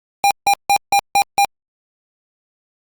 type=tone bursts; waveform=square; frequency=803 Hz; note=G5; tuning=41 cents sharp; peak=-11 dBFS; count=6; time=0.24-1.448 s; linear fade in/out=0 ms; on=68 ms; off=160 ms; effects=Opus 48 kbps